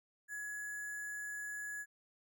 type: tone with sample-and-hold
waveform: sine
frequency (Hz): 1681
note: G#6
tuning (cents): +20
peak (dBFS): -40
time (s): 0.28-1.86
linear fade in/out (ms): 50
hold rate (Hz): 8820
effects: none

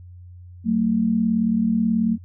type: tone pair together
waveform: sine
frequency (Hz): 187.75 / 226.2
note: F#3 / A3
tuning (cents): +26 / +48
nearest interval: minor third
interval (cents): 322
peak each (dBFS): -23 / -18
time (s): 0.64-2.18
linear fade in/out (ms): 50
effects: added 89 Hz sine -39 dBFS peak until 2.24 s

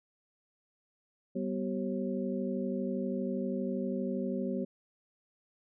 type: tone cluster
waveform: sine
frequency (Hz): 193.4 / 245.9 / 383.8 / 542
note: G3 / B3 / G4 / C#5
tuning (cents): -23 / -7 / -37 / -39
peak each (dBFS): -35 / -35 / -38 / -39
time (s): 1.35-4.65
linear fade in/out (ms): 10
effects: none

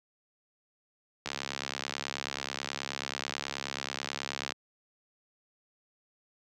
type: click train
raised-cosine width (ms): 0.2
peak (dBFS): -15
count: 227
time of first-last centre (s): 1.26-4.521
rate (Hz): 69.3
effects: high-pass 150 Hz 12 dB/octave

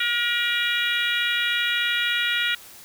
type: harmonic tone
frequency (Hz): 476.6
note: A#4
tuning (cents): +38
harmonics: 3 / 4 / 5 / 6 / 7 / 8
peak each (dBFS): -26 / -27 / -28 / -29 / -29 / -30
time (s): 0-2.55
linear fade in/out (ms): 5
effects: white hiss -45 dBFS RMS until 2.84 s

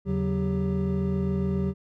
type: tone cluster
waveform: triangle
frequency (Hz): 80.7 / 141 / 186.8 / 395.6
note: E2 / C#3 / F#3 / G4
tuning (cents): -36 / +30 / +17 / +16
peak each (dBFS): -29 / -29 / -24 / -30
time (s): 0.05-1.74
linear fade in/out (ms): 50
effects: none

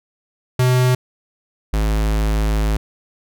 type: tone pair in turn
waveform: square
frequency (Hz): 126.5 / 53.19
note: B2 / G#1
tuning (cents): +42 / +42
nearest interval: octave + minor third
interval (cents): 1500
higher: first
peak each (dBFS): -13 / -16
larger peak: first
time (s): 0.59-0.95 / 1.73-2.77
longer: second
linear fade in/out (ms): 5
effects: none

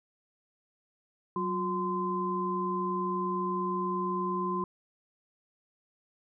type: tone cluster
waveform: sine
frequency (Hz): 187.1 / 358.5 / 1032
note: F#3 / F4 / C6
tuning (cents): +20 / +45 / -24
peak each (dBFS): -34 / -34 / -31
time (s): 1.36-4.64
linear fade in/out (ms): 2
effects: none

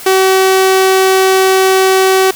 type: tone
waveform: sawtooth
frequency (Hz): 380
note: F#4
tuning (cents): +46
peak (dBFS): -3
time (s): 0.06-2.31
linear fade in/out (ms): 5
effects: white hiss -29 dBFS RMS until 2.35 s

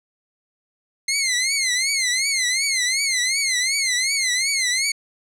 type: tone with vibrato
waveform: 15% pulse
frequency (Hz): 2100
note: C7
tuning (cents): +6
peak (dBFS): -12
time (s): 1.08-4.92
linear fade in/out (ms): 5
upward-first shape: triangle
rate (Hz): 2.7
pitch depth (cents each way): 150
effects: low-pass 11000 Hz 12 dB/octave

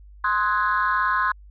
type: chord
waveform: sine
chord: Ab dominant seventh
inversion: first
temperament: equal with one note detuned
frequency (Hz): 1046.5 / 1263.3 / 1480 / 1661.2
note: C6 / Eb6 / Gb6 / Ab6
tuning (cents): 0 / +26 / 0 / 0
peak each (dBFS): -21 / -25 / -25 / -26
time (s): 0.24-1.32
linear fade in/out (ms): 5
effects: tanh soft clip ceiling -11 dBFS + added 50 Hz sine -43 dBFS peak until 1.5 s

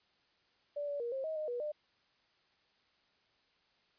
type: tone with pitch steps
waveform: sine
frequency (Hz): 581 / 574 / 473.6 / 534 / 633 / 615 / 484.7 / 600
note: D5 / D5 / A#4 / C5 / D#5 / D#5 / B4 / D5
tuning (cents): -19 / -40 / +27 / +35 / +30 / -20 / -32 / +37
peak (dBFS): -35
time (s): 0.76-1.72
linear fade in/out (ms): 10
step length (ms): 120
effects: white hiss -72 dBFS RMS until 3.98 s + resampled to 11025 Hz

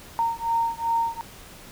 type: beating tone pair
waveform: sine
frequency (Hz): 920 / 922.6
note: A#5 / A#5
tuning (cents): -23 / -18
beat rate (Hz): 2.6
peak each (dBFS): -25 / -25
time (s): 0.19-1.21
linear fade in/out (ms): 0
effects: pink hiss -45 dBFS RMS until 1.71 s

